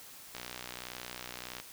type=click train; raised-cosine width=0.2 ms; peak=-23 dBFS; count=78; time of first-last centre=0.35-1.6 s; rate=61.6 Hz; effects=white hiss -51 dBFS RMS until 1.72 s